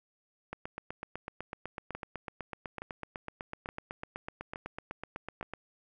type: two click trains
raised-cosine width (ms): 0.5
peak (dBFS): -23 / -24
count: 41 / 5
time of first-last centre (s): 0.53-5.536 / 1.95-5.428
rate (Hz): 7.99 / 1.15
effects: none